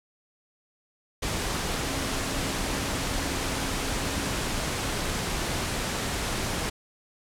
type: tone in noise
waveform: sine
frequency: 271.7 Hz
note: C#4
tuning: 35 cents flat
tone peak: -38 dBFS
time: 1.83-4.34 s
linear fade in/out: 10 ms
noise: pink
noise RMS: -29 dBFS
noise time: 1.22-6.7 s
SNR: -12 dB
effects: low-pass 10000 Hz 12 dB/octave